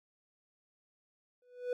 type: tone with exponential growth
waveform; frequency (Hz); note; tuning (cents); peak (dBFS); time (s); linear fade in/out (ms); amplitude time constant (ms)
triangle; 493.9; B4; 0; -27; 1.42-1.73; 2; 67
effects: none